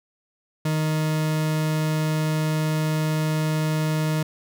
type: tone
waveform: 40% pulse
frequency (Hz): 155.56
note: D#3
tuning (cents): 0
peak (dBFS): -20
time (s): 0.65-4.23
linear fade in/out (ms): 5
effects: none